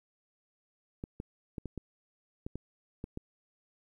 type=clicks; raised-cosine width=3 ms; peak=-25 dBFS; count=9; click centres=1.039 / 1.201 / 1.582 / 1.657 / 1.777 / 2.465 / 2.556 / 3.041 / 3.174 s; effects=11-bit